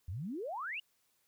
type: exponential sweep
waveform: sine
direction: up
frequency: 77.78 to 2960 Hz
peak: -37 dBFS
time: 0.08-0.8 s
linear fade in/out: 5 ms
effects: white hiss -75 dBFS RMS until 1.27 s

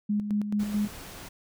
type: tone with tremolo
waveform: sine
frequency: 207.7 Hz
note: G#3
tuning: in tune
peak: -23 dBFS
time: 0.09-0.88 s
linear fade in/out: 10 ms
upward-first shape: square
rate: 4.6 Hz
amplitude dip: 55%
type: noise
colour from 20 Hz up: pink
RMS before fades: -43 dBFS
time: 0.59-1.29 s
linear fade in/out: 10 ms
effects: none

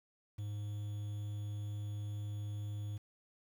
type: tone with quantisation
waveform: triangle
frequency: 103.83 Hz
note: G#2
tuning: in tune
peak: -36 dBFS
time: 0.38-2.98 s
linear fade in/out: 10 ms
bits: 10
effects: none

